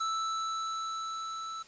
square tone with level ramp, 1318.5 Hz, E6, in tune, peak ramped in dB -30 to -38 dBFS, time 0-1.63 s, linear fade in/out 10 ms, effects white hiss -56 dBFS RMS until 1.67 s + resampled to 16000 Hz

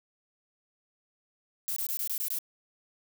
violet noise bursts, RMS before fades -32 dBFS, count 7, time 1.68-2.387 s, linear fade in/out 0 ms, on 83 ms, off 21 ms, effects none

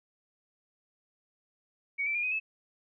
sine tone with pitch steps, 2244 / 2329 / 2416 / 2507 / 2602 Hz, C#7 / D7 / D7 / D#7 / E7, +21 / -15 / +48 / +12 / -23 cents, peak -28 dBFS, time 1.98-2.4 s, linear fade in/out 20 ms, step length 84 ms, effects none

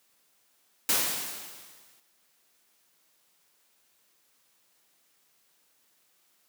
white noise with exponential decay, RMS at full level -23 dBFS, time 0.89-2 s, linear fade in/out 2 ms, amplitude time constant 240 ms, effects white hiss -68 dBFS RMS until 6.48 s + high-pass 150 Hz 12 dB/octave

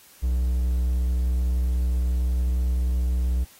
triangle tone with hard clipping, 62.4 Hz, B1, 19 cents sharp, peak -21 dBFS, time 0.22-3.45 s, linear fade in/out 20 ms, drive 6 dB, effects white hiss -52 dBFS RMS until 3.59 s + AAC 48 kbps

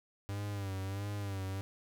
45% pulse tone with vibrato, 99 Hz, G2, 18 cents sharp, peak -36 dBFS, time 0.29-1.61 s, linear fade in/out 0 ms, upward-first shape sine, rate 1.5 Hz, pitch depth 63 cents each way, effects none

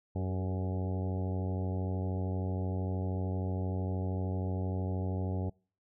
harmonic tone with a mistuned harmonic, 93 Hz, F#2, 9 cents sharp, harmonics 1 / 2 / 3 / 4 / 5 / 6 / 7 / 8 / 9, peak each -32 / -38 / -42 / -44 / -46 / -48 / -49 / -50 / -51 dBFS, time 0.15-5.5 s, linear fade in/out 10 ms, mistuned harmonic 4, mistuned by +42 cents, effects noise-tail reverb RT60 0.4 s tail -26 dB re dry

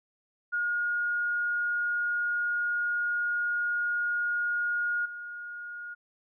sine tone with level steps, 1432 Hz, F6, 43 cents sharp, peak -26 / -37 dBFS, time 0.52-5.95 s, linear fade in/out 20 ms, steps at 5.05 s, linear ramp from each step 10 ms, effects none

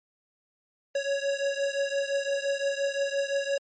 square beating tone pair, 554.4 / 560.2 Hz, C#5 / C#5, 0 / +18 cents, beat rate 5.8 Hz, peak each -29 / -31 dBFS, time 0.95-3.58 s, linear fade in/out 5 ms, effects MP3 32 kbps

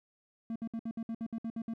triangle tone bursts, 227.3 Hz, A#3, 43 cents flat, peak -32 dBFS, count 11, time 0.5-1.737 s, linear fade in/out 2 ms, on 57 ms, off 61 ms, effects none

